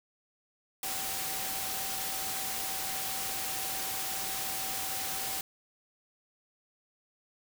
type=tone in noise; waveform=sine; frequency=770 Hz; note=G5; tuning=31 cents flat; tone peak=-43 dBFS; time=0.83-5.41 s; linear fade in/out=2 ms; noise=white; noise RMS=-35 dBFS; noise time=0.83-5.41 s; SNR=-11 dB; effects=none